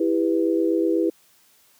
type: chord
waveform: sine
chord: E minor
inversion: none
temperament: equal with one note detuned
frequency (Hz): 329.6 / 397.7 / 493.9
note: E4 / G4 / B4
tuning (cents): 0 / +25 / 0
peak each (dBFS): -20 / -24 / -25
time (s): 0-1.1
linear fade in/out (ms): 5
effects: white hiss -58 dBFS RMS until 1.79 s + high-pass 100 Hz 12 dB/octave